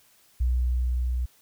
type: tone with level ramp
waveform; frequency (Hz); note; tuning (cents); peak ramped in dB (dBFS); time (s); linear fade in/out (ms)
sine; 61.74; B1; 0; -20 to -24; 0.4-1.26; 10
effects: white hiss -60 dBFS RMS until 1.41 s